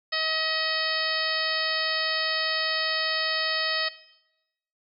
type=harmonic tone with a mistuned harmonic; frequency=635 Hz; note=D#5; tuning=35 cents sharp; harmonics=1 / 2 / 3 / 4 / 5 / 6 / 7 / 8; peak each=-35 / -34 / -30 / -36 / -34 / -34 / -31 / -31 dBFS; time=0.12-3.89 s; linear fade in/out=10 ms; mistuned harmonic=5; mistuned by=-32 cents; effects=noise-tail reverb RT60 0.9 s tail -18 dB re dry